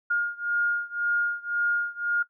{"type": "beating tone pair", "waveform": "sine", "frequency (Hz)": [1419, 1420.9], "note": ["F6", "F6"], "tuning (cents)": [27, 29], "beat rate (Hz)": 1.9, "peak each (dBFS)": [-26, -27], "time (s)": [0.1, 2.23], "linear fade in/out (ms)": 10, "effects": ["noise-tail reverb RT60 0.1 s tail -19 dB re dry"]}